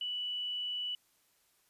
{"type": "tone", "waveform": "sine", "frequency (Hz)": 2960, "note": "F#7", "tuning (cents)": 0, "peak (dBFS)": -34, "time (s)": [0.01, 0.95], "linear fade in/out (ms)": 2, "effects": ["white hiss -71 dBFS RMS until 1.69 s", "resampled to 32000 Hz"]}